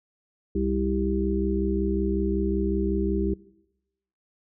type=harmonic tone; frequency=65.41 Hz; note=C2; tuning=in tune; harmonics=1 / 3 / 5 / 6; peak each=-28 / -28 / -28 / -28 dBFS; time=0.55-3.34 s; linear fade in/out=5 ms; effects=noise-tail reverb RT60 0.9 s tail -21 dB re dry